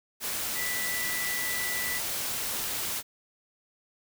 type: tone in noise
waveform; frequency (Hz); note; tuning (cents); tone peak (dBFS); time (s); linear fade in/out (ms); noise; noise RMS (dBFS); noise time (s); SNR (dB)
sine; 1975.5; B6; 0; -32; 0.54-2.01; 50; white; -32; 0.2-3.03; -3
effects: none